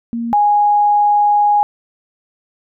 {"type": "tone pair in turn", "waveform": "sine", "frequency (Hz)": [233.1, 827.3], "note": ["A#3", "G#5"], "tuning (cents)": [0, -7], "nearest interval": "octave + minor seventh", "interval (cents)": 2193, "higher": "second", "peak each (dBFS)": [-18, -9], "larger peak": "second", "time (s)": [[0.13, 0.33], [0.33, 1.63]], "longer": "second", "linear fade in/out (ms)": 0, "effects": []}